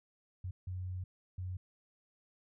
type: tone bursts at uneven times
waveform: sine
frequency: 91.7 Hz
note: F#2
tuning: 15 cents flat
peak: -37 dBFS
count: 3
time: 0.44-0.51 / 0.67-1.04 / 1.38-1.57 s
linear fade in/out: 5 ms
effects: none